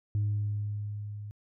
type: tone with level ramp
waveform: sine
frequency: 103.83 Hz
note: G#2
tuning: in tune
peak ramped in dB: -23 to -38 dBFS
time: 0.15-1.31 s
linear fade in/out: 0 ms
effects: tanh soft clip ceiling -23 dBFS